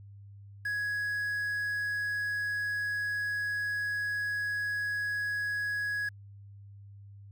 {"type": "tone with quantisation", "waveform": "triangle", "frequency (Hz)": 1669, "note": "G#6", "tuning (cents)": 8, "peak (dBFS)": -28, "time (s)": [0.65, 6.09], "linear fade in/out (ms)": 5, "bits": 9, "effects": ["added 100 Hz sine -47 dBFS peak until 7.31 s"]}